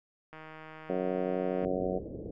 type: click train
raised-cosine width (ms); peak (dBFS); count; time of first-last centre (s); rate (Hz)
0.5; -32; 208; 0.33-1.648; 157
type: harmonic tone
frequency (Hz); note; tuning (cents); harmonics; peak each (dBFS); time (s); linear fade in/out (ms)
92.2; F#2; -6; 2 / 3 / 4 / 5 / 6 / 7 / 8; -37 / -37 / -36 / -35 / -35 / -39 / -41; 0.89-1.99; 10
type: low-pass noise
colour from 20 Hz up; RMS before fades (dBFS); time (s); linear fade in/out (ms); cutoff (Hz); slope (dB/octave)
white; -41; 1.62-2.31; 5; 530; 48
effects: none